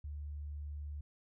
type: tone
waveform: sine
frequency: 73.42 Hz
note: D2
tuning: in tune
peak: -40 dBFS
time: 0.04-1.01 s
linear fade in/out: 5 ms
effects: none